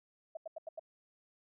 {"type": "tone bursts", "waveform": "sine", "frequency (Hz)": 644, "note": "E5", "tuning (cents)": -41, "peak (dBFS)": -39, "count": 5, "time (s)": [0.35, 0.795], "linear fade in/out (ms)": 5, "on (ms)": 21, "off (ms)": 85, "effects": []}